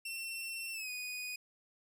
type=tone with pitch glide; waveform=sawtooth; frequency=2704 to 2480 Hz; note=E7 to D#7; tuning=+43 to -6 cents; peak=-36 dBFS; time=0.05-1.36 s; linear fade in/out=5 ms; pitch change=-149 cents; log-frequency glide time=0.72-0.9 s; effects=none